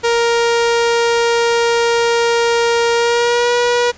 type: tone with pitch glide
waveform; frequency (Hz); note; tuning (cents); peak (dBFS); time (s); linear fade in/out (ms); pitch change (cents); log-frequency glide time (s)
sawtooth; 467.9 to 483; A#4 to B4; +6 to -39; -8; 0.03-3.92; 20; +55; 2.94-3.53
effects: pink hiss -41 dBFS RMS until 3.97 s + resampled to 16000 Hz